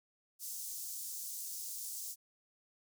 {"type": "high-pass noise", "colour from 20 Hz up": "pink", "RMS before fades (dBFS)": -43, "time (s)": [0.39, 2.16], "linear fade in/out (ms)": 50, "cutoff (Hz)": 6000, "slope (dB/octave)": 24, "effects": []}